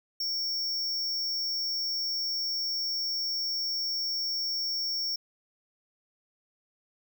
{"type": "tone", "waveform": "square", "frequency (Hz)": 5480, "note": "F8", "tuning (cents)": -34, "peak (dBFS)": -29, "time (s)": [0.2, 5.16], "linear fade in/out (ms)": 5, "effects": []}